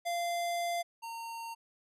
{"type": "tone pair in turn", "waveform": "square", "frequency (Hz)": [691, 917.6], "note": ["F5", "A#5"], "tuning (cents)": [-19, -28], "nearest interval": "perfect fourth", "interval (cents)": 491, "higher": "second", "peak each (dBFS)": [-32, -40], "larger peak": "first", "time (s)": [[0.05, 0.83], [1.02, 1.55]], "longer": "first", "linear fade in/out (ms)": 20, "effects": ["resampled to 32000 Hz"]}